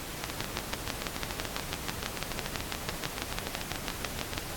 two click trains, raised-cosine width 0.2 ms, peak -15 / -12 dBFS, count 29 / 26, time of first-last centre 0.3-4.335 / 0.24-4.379 s, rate 6.94 / 6.04 Hz, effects pink hiss -39 dBFS RMS until 4.56 s + AAC 64 kbps

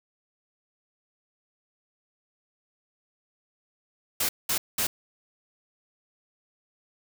white noise bursts, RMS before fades -26 dBFS, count 3, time 4.2-4.87 s, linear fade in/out 5 ms, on 90 ms, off 200 ms, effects none

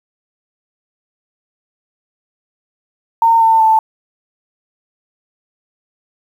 sine tone with pitch steps, 914 / 898.3 / 882.9 Hz, A#5 / A5 / A5, -34 / +36 / +6 cents, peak -7 dBFS, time 3.22-3.79 s, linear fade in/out 2 ms, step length 190 ms, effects 7-bit

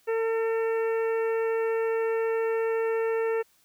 harmonic tone, 451.2 Hz, A4, 44 cents sharp, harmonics 1 / 2 / 3 / 4 / 5 / 6, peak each -24 / -37 / -39 / -39 / -44 / -45 dBFS, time 0.07-3.43 s, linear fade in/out 20 ms, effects white hiss -64 dBFS RMS until 3.64 s

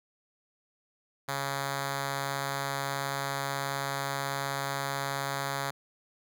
5% pulse tone with notch filter, 138.59 Hz, C#3, in tune, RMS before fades -33 dBFS, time 1.28-5.71 s, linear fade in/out 10 ms, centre 330 Hz, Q 1.2, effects none

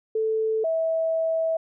sine tone pair in turn, 440.1 / 650 Hz, A4 / E5, 0 / -24 cents, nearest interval perfect fifth, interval 676 cents, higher second, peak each -21 dBFS, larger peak neither, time 0.15-0.64 / 0.64-1.57 s, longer second, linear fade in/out 5 ms, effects none

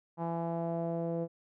sawtooth tone with low-pass filter sweep, 167.7 Hz, E3, 30 cents sharp, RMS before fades -34 dBFS, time 0.17-1.28 s, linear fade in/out 50 ms, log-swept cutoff 880 to 540 Hz, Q 4, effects none

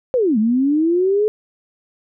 sine linear two-way sweep, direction down then up, 532 to 207.7 to 433.1 Hz, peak -13 dBFS, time 0.14-1.28 s, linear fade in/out 0 ms, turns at 0.38 s, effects none

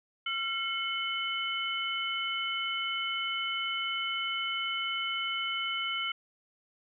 sine tone cluster, 1365 / 2172 / 3022 Hz, F6 / C#7 / F#7, -40 / -36 / +36 cents, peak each -36 / -35 / -33 dBFS, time 0.26-6.12 s, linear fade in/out 5 ms, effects none

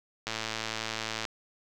click train, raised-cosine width 0.2 ms, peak -15 dBFS, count 110, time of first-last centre 0.27-1.252 s, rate 111 Hz, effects none

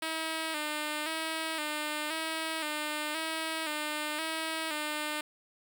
5% pulse tone with vibrato, 311.1 Hz, D#4, in tune, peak -21 dBFS, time 0.02-5.21 s, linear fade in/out 5 ms, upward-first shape square, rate 0.96 Hz, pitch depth 53 cents each way, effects none

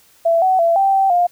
sine tone with pitch steps, 668 / 751 / 673 / 781 / 776 / 705 Hz, E5 / F#5 / E5 / G5 / G5 / F5, +23 / +26 / +36 / -7 / -18 / +16 cents, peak -11 dBFS, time 0.25-1.27 s, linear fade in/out 10 ms, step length 170 ms, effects white hiss -52 dBFS RMS until 1.31 s

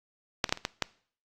clicks, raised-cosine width 0.2 ms, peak -6 / -15 / -6 / -24 / -11 / -8 dBFS, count 6, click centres 0.442 / 0.493 / 0.525 / 0.574 / 0.651 / 0.823 s, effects noise-tail reverb RT60 0.5 s tail -21 dB re dry + Opus 48 kbps

